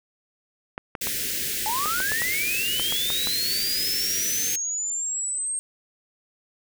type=clicks; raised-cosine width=0.5 ms; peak=-16 dBFS; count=11; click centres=0.779 / 0.952 / 1.071 / 1.858 / 2.003 / 2.119 / 2.219 / 2.797 / 2.924 / 3.103 / 3.272 s
type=band-stop noise; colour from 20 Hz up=white; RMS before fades=-28 dBFS; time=1.01-4.56 s; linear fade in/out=5 ms; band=520 to 1600 Hz; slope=48 dB/octave
type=linear sweep; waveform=sine; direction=up; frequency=830.6 to 8510 Hz; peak=-25 dBFS; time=1.66-5.59 s; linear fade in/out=0 ms
effects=none